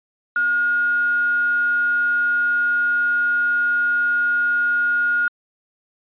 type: tone with quantisation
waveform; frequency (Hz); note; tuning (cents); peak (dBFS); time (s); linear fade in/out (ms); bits
sine; 1431; F6; +42; -16; 0.36-5.28; 2; 6
effects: resampled to 8000 Hz